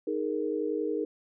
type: chord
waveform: sine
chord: D# suspended fourth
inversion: none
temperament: equal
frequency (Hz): 311.1 / 415.3 / 466.2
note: D#4 / G#4 / A#4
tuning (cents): 0 / 0 / 0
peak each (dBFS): -32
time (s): 0.07-1.05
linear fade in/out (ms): 5
effects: none